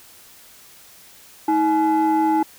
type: tone pair together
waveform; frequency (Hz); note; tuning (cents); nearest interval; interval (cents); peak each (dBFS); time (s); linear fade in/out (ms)
sine; 318.4 / 850; D#4 / G#5; +40 / +40; octave + perfect fourth; 1700; -16; 1.48-2.43; 5
effects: tanh soft clip ceiling -12 dBFS + white hiss -47 dBFS RMS until 2.58 s